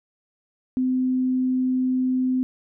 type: tone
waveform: sine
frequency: 256.3 Hz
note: C4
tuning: 36 cents flat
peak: -19 dBFS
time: 0.77-2.43 s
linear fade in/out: 0 ms
effects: none